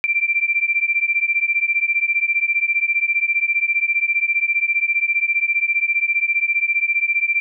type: beating tone pair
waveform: sine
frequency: 2349 / 2364 Hz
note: D7 / D7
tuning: 0 / +11 cents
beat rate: 15 Hz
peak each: -19 / -19 dBFS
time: 0.04-7.4 s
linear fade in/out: 0 ms
effects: none